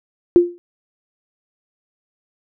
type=tone with exponential decay; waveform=sine; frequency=349.2 Hz; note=F4; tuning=in tune; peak=-3 dBFS; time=0.36-0.58 s; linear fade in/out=0 ms; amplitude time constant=46 ms; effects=none